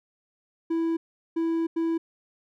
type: tone bursts at uneven times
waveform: triangle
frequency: 329.6 Hz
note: E4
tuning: in tune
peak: -21 dBFS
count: 3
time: 0.7-0.97 / 1.36-1.67 / 1.76-1.98 s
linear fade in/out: 10 ms
effects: none